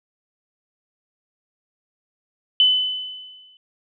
sine tone with exponential decay, 3016 Hz, F#7, 32 cents sharp, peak -10 dBFS, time 2.6-3.57 s, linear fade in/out 1 ms, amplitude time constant 210 ms, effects none

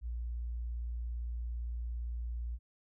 sine tone, 58.8 Hz, A#1, 16 cents sharp, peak -35 dBFS, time 0.01-2.59 s, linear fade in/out 50 ms, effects none

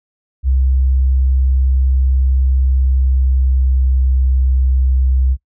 sine tone with pitch glide, 65.41 to 64.81 Hz, C2 to C2, 0 to -16 cents, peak -10 dBFS, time 0.43-5.37 s, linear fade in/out 50 ms, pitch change -16 cents, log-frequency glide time 2.65-3.88 s, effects noise-tail reverb RT60 0.1 s tail -22 dB re dry

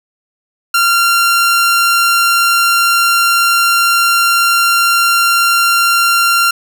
sawtooth tone, 1381 Hz, F6, 20 cents flat, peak -5 dBFS, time 0.74-6.51 s, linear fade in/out 5 ms, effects none

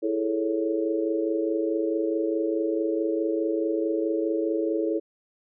sine chord, A major seventh, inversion second, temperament equal, 329.6 / 415.3 / 440 / 554.4 Hz, E4 / G#4 / A4 / C#5, 0 / 0 / 0 / 0 cents, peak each -26 / -32 / -28 / -31 dBFS, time 0.02-5 s, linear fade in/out 20 ms, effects none

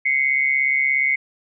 sine tone pair together, 2068 / 2205 Hz, C7 / C#7, -21 / -10 cents, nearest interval minor second, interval 111 cents, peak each -19 dBFS, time 0.05-1.16 s, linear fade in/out 10 ms, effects none

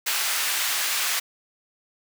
pink high-pass noise, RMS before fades -25 dBFS, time 0.06-1.2 s, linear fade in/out 10 ms, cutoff 1500 Hz, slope 12 dB/octave, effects none

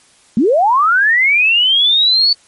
sine linear sweep, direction up, 196 to 4500 Hz, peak -8 dBFS, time 0.37-2.33 s, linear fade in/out 2 ms, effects white hiss -49 dBFS RMS until 2.47 s + MP3 48 kbps

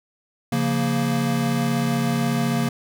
square chord, Bb minor, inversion first, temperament equal, 138.59 / 174.61 / 233.1 Hz, Db3 / F3 / Bb3, 0 / 0 / 0 cents, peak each -25 / -28 / -23 dBFS, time 0.52-2.69 s, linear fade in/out 5 ms, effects none

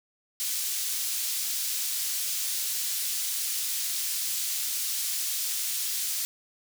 pink high-pass noise, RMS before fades -30 dBFS, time 0.4-6.25 s, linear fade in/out 0 ms, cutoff 4900 Hz, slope 12 dB/octave, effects none

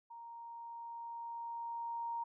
sine tone with level ramp, 932.3 Hz, A#5, in tune, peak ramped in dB -48 to -36 dBFS, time 0.1-2.24 s, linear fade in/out 10 ms, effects none

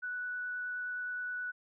sine tone with vibrato, 1480 Hz, F#6, in tune, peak -35 dBFS, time 0.02-1.52 s, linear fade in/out 20 ms, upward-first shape triangle, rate 9.5 Hz, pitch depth 8 cents each way, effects none

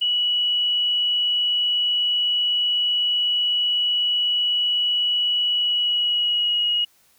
sine tone with pitch glide, 2936 to 2894 Hz, F#7 to F#7, -14 to -39 cents, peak -18 dBFS, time 0.01-6.85 s, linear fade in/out 10 ms, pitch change -25 cents, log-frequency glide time 5.5-6.7 s, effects white hiss -59 dBFS RMS until 7.18 s

